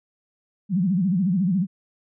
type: tone with vibrato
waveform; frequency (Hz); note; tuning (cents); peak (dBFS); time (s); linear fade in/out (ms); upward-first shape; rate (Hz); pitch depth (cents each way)
sine; 185; F#3; 0; -18; 0.69-1.67; 50; sine; 14; 180
effects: none